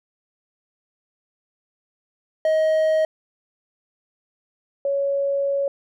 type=tone pair in turn; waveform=triangle / sine; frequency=630 / 557.6 Hz; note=D#5 / C#5; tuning=+21 / +10 cents; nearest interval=major second; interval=211 cents; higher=first; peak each=-14 / -19 dBFS; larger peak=first; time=2.45-3.05 / 4.85-5.68 s; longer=second; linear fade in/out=2 ms; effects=none